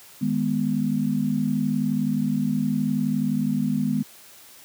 sine chord, G# minor, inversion second, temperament equal, 155.56 / 207.7 / 246.9 Hz, D#3 / G#3 / B3, 0 / 0 / 0 cents, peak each -27 / -24 / -24 dBFS, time 0.21-4.03 s, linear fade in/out 10 ms, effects white hiss -48 dBFS RMS until 4.64 s + high-pass 100 Hz 12 dB/octave

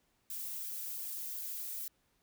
violet noise with flanger, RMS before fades -41 dBFS, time 0.3-1.88 s, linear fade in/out 2 ms, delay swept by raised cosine 1.2 to 3.1 ms, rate 2.7 Hz, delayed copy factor +0.5, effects pink hiss -75 dBFS RMS until 2.22 s

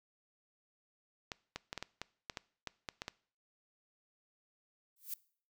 clicks, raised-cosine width 0.2 ms, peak -22 dBFS, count 12, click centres 1.318 / 1.56 / 1.729 / 1.777 / 1.826 / 2.016 / 2.298 / 2.372 / 2.673 / 2.888 / 3.019 / 3.081 s
violet noise with exponential growth, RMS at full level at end -36 dBFS, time 4.96-5.14 s, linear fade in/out 5 ms, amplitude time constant 37 ms
effects noise-tail reverb RT60 0.5 s tail -22 dB re dry

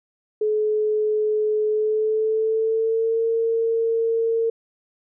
sine tone with pitch glide, 427.4 to 455.4 Hz, G#4 to A#4, +50 to -40 cents, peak -18 dBFS, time 0.41-4.5 s, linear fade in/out 5 ms, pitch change +110 cents, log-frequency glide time 1.69-3.26 s, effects none

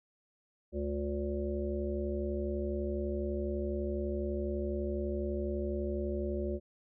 harmonic tone, 72 Hz, D2, 34 cents flat, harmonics 1 / 3 / 5 / 7 / 8, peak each -36 / -39 / -36 / -45 / -40 dBFS, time 0.72-6.6 s, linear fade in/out 50 ms, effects none

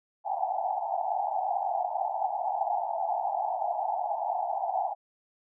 pink band-pass noise, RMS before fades -30 dBFS, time 0.24-4.95 s, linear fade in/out 50 ms, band 680 to 870 Hz, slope 96 dB/octave, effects none

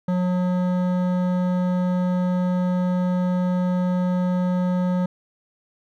sine tone with hard clipping, 180.9 Hz, F#3, 39 cents flat, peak -21 dBFS, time 0.08-5.06 s, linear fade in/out 5 ms, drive 13 dB, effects none

